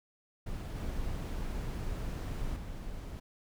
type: noise with level steps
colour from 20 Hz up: brown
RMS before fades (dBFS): -38 / -36 / -41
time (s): 0.46-3.2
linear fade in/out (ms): 10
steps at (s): 0.75 / 2.56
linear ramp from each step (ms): 5
effects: none